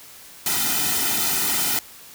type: noise with comb filter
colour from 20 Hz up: white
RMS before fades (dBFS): -22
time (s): 0.46-1.79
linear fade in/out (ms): 2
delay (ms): 1.8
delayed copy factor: -0.9
effects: white hiss -44 dBFS RMS until 2.14 s